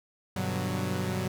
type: chord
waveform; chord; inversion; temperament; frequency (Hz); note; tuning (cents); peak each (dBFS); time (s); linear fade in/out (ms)
sawtooth; G major seventh; none; equal with one note detuned; 98.28 / 123.47 / 146.83 / 185; G2 / B2 / D3 / F#3; +5 / 0 / 0 / 0; -30 / -31 / -34 / -28; 0.36-1.28; 5
effects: none